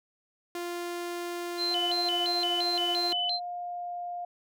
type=tone; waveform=sawtooth; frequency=348.4 Hz; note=F4; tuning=4 cents flat; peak=-29 dBFS; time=0.55-3.13 s; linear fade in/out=2 ms
type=tone with vibrato; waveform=sine; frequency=3516 Hz; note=A7; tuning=2 cents flat; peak=-27 dBFS; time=1.57-3.4 s; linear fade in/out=50 ms; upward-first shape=square; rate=2.9 Hz; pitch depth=270 cents each way
type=tone with pitch glide; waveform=sine; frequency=710 to 704.7 Hz; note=F5 to F5; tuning=+28 to +15 cents; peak=-33 dBFS; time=1.71-4.25 s; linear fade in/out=5 ms; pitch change=-13 cents; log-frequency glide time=3.06-3.93 s
effects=none